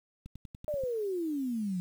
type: click train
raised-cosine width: 5 ms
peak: -32 dBFS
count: 7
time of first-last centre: 0.26-0.837 s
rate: 10.4 Hz
type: exponential sweep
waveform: sine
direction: down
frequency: 618 to 174.4 Hz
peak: -30 dBFS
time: 0.68-1.8 s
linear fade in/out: 0 ms
effects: 9-bit